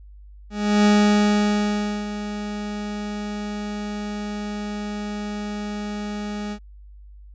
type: tone with ADSR envelope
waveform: 40% pulse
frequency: 207.7 Hz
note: G#3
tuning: in tune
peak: -12 dBFS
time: 0.5-6.59 s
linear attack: 350 ms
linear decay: 1200 ms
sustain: -14 dB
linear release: 69 ms
effects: added 50 Hz sine -41 dBFS peak until 7.34 s + resampled to 16000 Hz